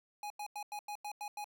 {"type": "tone bursts", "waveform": "square", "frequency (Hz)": 830.6, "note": "G#5", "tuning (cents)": 0, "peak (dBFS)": -40, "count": 8, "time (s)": [0.23, 1.443], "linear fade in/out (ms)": 2, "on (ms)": 72, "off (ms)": 91, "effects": []}